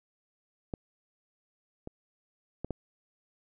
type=clicks; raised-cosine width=2 ms; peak=-21 / -26 / -21 / -19 dBFS; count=4; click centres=0.738 / 1.874 / 2.646 / 2.707 s; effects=none